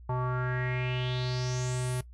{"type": "tone with low-pass filter sweep", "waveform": "square", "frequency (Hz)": 126, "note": "B2", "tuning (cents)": 35, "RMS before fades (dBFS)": -31, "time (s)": [0.09, 2.01], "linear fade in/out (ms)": 5, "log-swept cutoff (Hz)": [950, 11000], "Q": 5.1, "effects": ["noise-tail reverb RT60 0.1 s tail -17 dB re dry", "added 60 Hz sine -46 dBFS peak until 2.13 s"]}